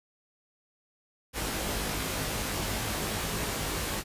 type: noise with comb filter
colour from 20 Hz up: pink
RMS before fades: -32 dBFS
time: 1.33-4.04 s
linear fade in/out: 50 ms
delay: 19 ms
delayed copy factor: +0.8
effects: resampled to 32000 Hz